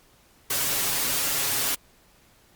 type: noise with comb filter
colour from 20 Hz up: white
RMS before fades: -25 dBFS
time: 0.5-1.75 s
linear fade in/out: 5 ms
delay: 7.2 ms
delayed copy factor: +0.85
effects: pink hiss -58 dBFS RMS until 2.55 s + MP3 96 kbps